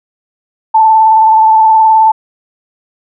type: tone with vibrato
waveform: sine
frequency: 880 Hz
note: A5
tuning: in tune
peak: -3 dBFS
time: 0.74-2.12 s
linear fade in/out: 10 ms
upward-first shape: triangle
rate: 19 Hz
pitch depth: 31 cents each way
effects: none